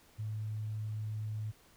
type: tone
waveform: sine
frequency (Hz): 107.7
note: A2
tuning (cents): -37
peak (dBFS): -35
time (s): 0.18-1.52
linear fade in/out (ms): 20
effects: pink hiss -63 dBFS RMS until 1.76 s